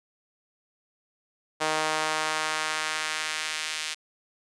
sawtooth tone with high-pass filter sweep, 155.9 Hz, D#3, 4 cents sharp, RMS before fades -29 dBFS, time 1.6-3.95 s, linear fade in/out 20 ms, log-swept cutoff 660 to 2700 Hz, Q 0.97, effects resampled to 22050 Hz

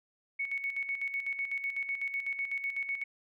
sine tone with tremolo, 2217 Hz, C#7, in tune, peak -30 dBFS, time 0.39-3.04 s, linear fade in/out 10 ms, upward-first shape square, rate 8 Hz, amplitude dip 60%, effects none

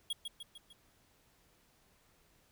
square tone with echo, 3308 Hz, G#7, 8 cents flat, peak -34 dBFS, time 0.1-0.13 s, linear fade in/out 5 ms, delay 150 ms, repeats 4, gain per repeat -5 dB, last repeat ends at 0.73 s, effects pink hiss -69 dBFS RMS until 2.51 s

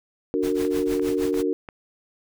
sine chord, D augmented, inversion none, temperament just, 293.7 / 367.1 / 458.9 Hz, D4 / F#4 / A#4, 0 / -14 / -27 cents, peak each -25 dBFS, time 0.34-1.53 s, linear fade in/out 0 ms
pink noise with tremolo, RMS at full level -34 dBFS, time 0.42-1.43 s, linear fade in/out 20 ms, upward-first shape triangle, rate 6.4 Hz, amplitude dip 100%
click train, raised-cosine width 0.5 ms, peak -22 dBFS, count 4, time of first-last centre 0.65-1.688 s, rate 2.89 Hz
effects none

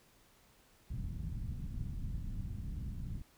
pink low-pass noise, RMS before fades -40 dBFS, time 0.9-3.22 s, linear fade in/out 5 ms, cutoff 190 Hz, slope 24 dB/octave, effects pink hiss -66 dBFS RMS until 3.37 s

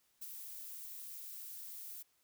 violet noise with ADSR envelope, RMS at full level -44 dBFS, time 0.21-2.03 s, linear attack 13 ms, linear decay 39 ms, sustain -4 dB, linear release 13 ms, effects white hiss -75 dBFS RMS until 2.23 s

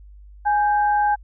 sine tone pair together, 830.6 / 1568 Hz, G#5 / G6, 0 / 0 cents, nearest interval major seventh, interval 1100 cents, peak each -16 / -26 dBFS, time 0.45-1.16 s, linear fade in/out 20 ms, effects added 50 Hz sine -41 dBFS peak until 1.23 s

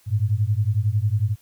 sine beating tone pair, 100 / 111 Hz, G2 / A2, +35 / +16 cents, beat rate 11 Hz, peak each -21 dBFS, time 0.06-1.36 s, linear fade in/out 50 ms, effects white hiss -58 dBFS RMS until 1.41 s

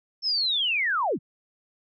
sine linear sweep, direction down, 5380 to 102.8 Hz, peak -22 dBFS, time 0.22-1.19 s, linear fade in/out 50 ms, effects none

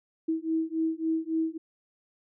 sine beating tone pair, 320.8 / 324.4 Hz, E4 / E4, -47 / -28 cents, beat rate 3.6 Hz, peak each -29 dBFS, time 0.28-1.58 s, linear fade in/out 10 ms, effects none

